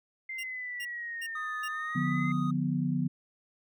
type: exponential two-way sweep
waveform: sine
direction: down then up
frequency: 2093 to 1741 to 2093 Hz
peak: -35 dBFS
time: 0.29-2.32 s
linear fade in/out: 5 ms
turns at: 1.63 s
type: tone bursts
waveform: sawtooth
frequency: 2800 Hz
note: F7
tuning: 4 cents sharp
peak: -35 dBFS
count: 4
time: 0.38-1.684 s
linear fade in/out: 10 ms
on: 56 ms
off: 360 ms
type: tone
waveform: triangle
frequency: 1244.5 Hz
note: D#6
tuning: in tune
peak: -34 dBFS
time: 1.35-2.51 s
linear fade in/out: 5 ms
type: chord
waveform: sine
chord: B diminished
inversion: first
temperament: just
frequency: 148.16 / 177.8 / 246.9 Hz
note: D3 / F3 / B3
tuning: +16 / +31 / 0 cents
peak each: -31 dBFS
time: 1.95-3.08 s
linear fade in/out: 10 ms
effects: none